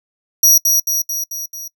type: tone with echo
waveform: sawtooth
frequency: 5770 Hz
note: F#8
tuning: 44 cents flat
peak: -4 dBFS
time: 0.43-0.58 s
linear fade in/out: 5 ms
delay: 220 ms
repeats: 5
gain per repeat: -4 dB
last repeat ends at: 1.68 s
effects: noise-tail reverb RT60 0.1 s tail -25 dB re dry